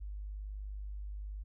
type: tone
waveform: sine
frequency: 50.5 Hz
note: G#1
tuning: 48 cents flat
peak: -39 dBFS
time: 0-1.44 s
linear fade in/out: 20 ms
effects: none